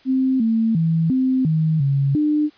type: tone with pitch steps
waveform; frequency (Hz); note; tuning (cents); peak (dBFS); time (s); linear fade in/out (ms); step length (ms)
sine; 262 / 224.7 / 163.2 / 259.8 / 158.2 / 138.6 / 300.6; C4 / A3 / E3 / C4 / D#3 / C#3 / D4; +2 / +37 / -17 / -12 / +29 / 0 / +40; -15; 0.05-2.5; 50; 350
effects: white hiss -53 dBFS RMS until 2.57 s + resampled to 11025 Hz